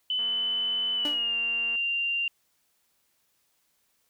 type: tone with pitch glide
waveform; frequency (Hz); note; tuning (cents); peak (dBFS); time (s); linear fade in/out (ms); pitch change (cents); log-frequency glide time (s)
sine; 3014 to 2780; F#7 to F7; +31 to -9; -25; 0.1-2.28; 2; -140; 0.93-1.37
type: click train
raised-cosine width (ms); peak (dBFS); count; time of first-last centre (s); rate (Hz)
0.5; -35; 366; 0.19-1.757; 233
type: tone with exponential decay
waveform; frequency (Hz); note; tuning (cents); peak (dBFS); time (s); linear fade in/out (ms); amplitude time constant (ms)
sawtooth; 293.7; D4; 0; -26; 1.05-1.28; 2; 50
effects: white hiss -71 dBFS RMS until 4.09 s